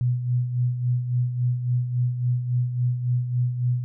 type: tone with tremolo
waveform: sine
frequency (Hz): 123.47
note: B2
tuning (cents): 0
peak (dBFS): -18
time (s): 0.01-3.84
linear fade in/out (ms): 0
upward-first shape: sine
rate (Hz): 3.6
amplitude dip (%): 60
effects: none